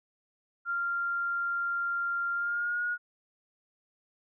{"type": "tone with pitch glide", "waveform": "sine", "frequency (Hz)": [1390, 1443.2], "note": ["F6", "F#6"], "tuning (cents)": [-9, -44], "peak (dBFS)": -28, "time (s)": [0.65, 2.98], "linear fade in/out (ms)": 50, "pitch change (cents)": 65, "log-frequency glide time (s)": [2.33, 2.83], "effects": []}